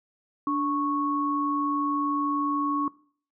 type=tone pair together; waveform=sine; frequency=291.5 / 1105 Hz; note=D4 / C#6; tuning=-13 / -6 cents; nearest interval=octave + major seventh; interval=2307 cents; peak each=-26 dBFS; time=0.47-2.88 s; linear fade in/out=2 ms; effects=noise-tail reverb RT60 0.5 s tail -21 dB re dry